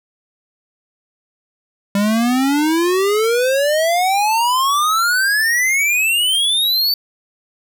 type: exponential sweep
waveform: square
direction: up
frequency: 197.7 to 4585 Hz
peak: -14 dBFS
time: 1.95-6.94 s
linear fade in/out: 2 ms
effects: none